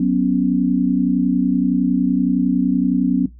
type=chord; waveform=sine; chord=F# suspended fourth; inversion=none; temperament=just; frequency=185 / 246.7 / 277.5 Hz; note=F#3 / B3 / C#4; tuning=0 / -2 / +2 cents; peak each=-18 dBFS; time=0-3.26 s; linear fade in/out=5 ms; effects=noise-tail reverb RT60 0.2 s tail -17 dB re dry + added 60 Hz sine -39 dBFS peak until 3.39 s